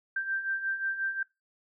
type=beating tone pair; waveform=sine; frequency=1568 / 1573.6 Hz; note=G6 / G6; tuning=0 / +6 cents; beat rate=5.6 Hz; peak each=-36 / -30 dBFS; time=0.16-1.23 s; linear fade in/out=5 ms; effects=noise-tail reverb RT60 0.2 s tail -20 dB re dry